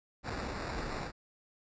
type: noise with sample-and-hold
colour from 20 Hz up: pink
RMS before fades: -38 dBFS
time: 0.23-1.12 s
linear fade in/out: 50 ms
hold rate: 3150 Hz
effects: resampled to 16000 Hz